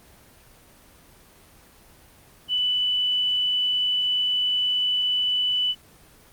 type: tone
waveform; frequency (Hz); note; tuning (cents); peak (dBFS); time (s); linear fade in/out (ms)
sine; 2983; F#7; +13; -20; 2.48-5.75; 50
effects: pink hiss -52 dBFS RMS until 6.32 s + Opus 24 kbps